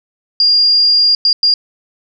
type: tone bursts at uneven times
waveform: sine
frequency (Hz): 4814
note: D8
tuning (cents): +42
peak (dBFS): -7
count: 3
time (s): 0.4-1.15 / 1.25-1.33 / 1.43-1.54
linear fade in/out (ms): 2
effects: none